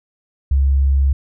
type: tone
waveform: sine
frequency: 68.4 Hz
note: C#2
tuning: 23 cents flat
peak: -11 dBFS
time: 0.51-1.13 s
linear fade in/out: 5 ms
effects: none